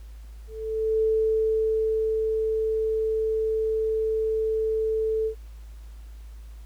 sine tone with ADSR envelope, 440 Hz, A4, in tune, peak -19 dBFS, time 0.47-5.35 s, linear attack 540 ms, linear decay 1200 ms, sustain -3 dB, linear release 89 ms, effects added 54 Hz sine -39 dBFS peak until 6.65 s + pink hiss -59 dBFS RMS until 6.65 s

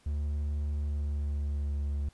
triangle tone with pitch glide, 73.42 to 71.66 Hz, D2 to D2, 0 to -42 cents, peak -27 dBFS, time 0.06-2.09 s, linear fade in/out 5 ms, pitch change -42 cents, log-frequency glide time 0.7-1.87 s, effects pink hiss -64 dBFS RMS until 2.13 s + resampled to 24000 Hz

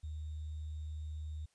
sine tone with sample-and-hold, 77 Hz, D#2, 17 cents flat, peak -39 dBFS, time 0.03-1.46 s, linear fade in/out 10 ms, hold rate 3675 Hz, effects white hiss -75 dBFS RMS until 1.54 s + resampled to 22050 Hz

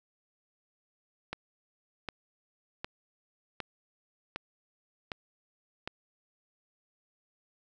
click train, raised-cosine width 0.3 ms, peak -19 dBFS, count 7, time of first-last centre 1.33-5.875 s, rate 1.32 Hz, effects none

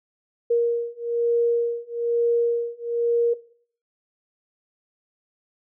sine beating tone pair, 470 / 471.1 Hz, A#4 / A#4, +14 / +18 cents, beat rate 1.1 Hz, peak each -22 dBFS, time 0.5-3.34 s, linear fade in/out 10 ms, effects noise-tail reverb RT60 0.5 s tail -18 dB re dry

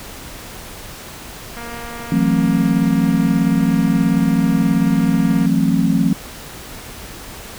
click train, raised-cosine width 0.5 ms, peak -18 dBFS, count 915, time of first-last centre 1.57-5.459 s, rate 235 Hz
sine chord, F# half-diminished seventh, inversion third, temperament just, 166.5 / 185 / 222 / 266.4 Hz, E3 / F#3 / A3 / C4, +18 / 0 / +16 / +31 cents, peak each -18 dBFS, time 2.12-6.13 s, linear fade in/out 2 ms
effects pink hiss -34 dBFS RMS until 7.58 s

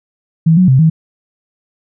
sine tone with pitch steps, 162.5 / 183.5 / 131.3 / 160.3 Hz, E3 / F#3 / C3 / E3, -24 / -14 / +6 / -48 cents, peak -5 dBFS, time 0.46-0.9 s, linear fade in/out 10 ms, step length 110 ms, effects none

